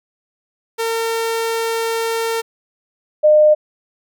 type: tone pair in turn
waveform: sawtooth / sine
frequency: 455.2 / 607.6 Hz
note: A#4 / D#5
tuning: -41 / -41 cents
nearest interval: perfect fourth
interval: 500 cents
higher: second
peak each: -14 / -7 dBFS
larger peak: second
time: 0.78-2.42 / 3.23-3.55 s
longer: first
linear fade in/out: 20 ms
effects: none